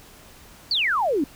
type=exponential sweep; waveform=sine; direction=down; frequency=4723 to 261.4 Hz; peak=-19 dBFS; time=0.71-1.24 s; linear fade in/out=2 ms; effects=pink hiss -48 dBFS RMS until 1.35 s